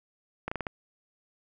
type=slowing click train; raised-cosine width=0.5 ms; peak=-17 dBFS; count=5; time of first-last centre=0.48-0.668 s; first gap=35 ms; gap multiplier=1.2; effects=none